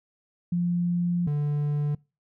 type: tone pair in turn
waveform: sine / triangle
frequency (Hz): 174.61 / 146.83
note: F3 / D3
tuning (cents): 0 / 0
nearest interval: minor third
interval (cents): 300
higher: first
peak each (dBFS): -22 / -21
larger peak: second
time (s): 0.52-1.27 / 1.27-1.95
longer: first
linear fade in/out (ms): 5
effects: noise-tail reverb RT60 0.3 s tail -25 dB re dry